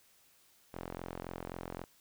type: tone with band-pass filter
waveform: sawtooth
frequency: 43.75 Hz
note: F1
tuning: 4 cents sharp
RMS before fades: -44 dBFS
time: 0.73-1.85 s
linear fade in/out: 20 ms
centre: 660 Hz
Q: 0.62
effects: white hiss -66 dBFS RMS until 2 s